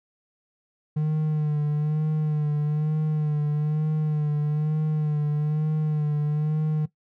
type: tone with vibrato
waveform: triangle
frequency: 151.6 Hz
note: D#3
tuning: 45 cents flat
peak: -19 dBFS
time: 0.96-6.86 s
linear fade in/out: 10 ms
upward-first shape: sine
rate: 1.1 Hz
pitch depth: 37 cents each way
effects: noise-tail reverb RT60 0.1 s tail -17 dB re dry